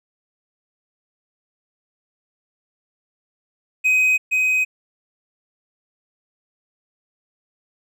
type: tone with echo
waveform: triangle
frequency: 2517 Hz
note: D#7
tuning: 19 cents sharp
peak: -12 dBFS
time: 3.84-4.18 s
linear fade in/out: 20 ms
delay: 470 ms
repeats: 1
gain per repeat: -2 dB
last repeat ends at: 4.65 s
effects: none